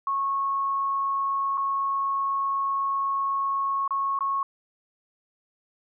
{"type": "tone with dropouts", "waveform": "sine", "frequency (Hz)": 1098, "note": "C#6", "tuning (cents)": -17, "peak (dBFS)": -23, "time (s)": [0.07, 4.43], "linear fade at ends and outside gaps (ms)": 2, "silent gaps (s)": [[1.574, 1.578], [3.878, 3.907], [4.19, 4.207]], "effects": []}